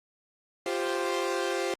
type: chord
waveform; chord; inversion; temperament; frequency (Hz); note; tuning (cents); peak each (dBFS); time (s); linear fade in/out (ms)
sawtooth; F suspended second; none; equal; 349.2 / 392 / 523.3; F4 / G4 / C5; 0 / 0 / 0; -28; 0.66-1.74; 2
effects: low-pass 9000 Hz 12 dB/octave + Opus 24 kbps